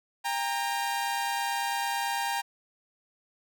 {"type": "tone pair together", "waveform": "sawtooth", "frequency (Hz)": [800, 929], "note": ["G5", "A#5"], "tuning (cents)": [35, -6], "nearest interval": "minor third", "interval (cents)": 259, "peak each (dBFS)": -27, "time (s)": [0.24, 2.42], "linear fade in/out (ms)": 20, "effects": []}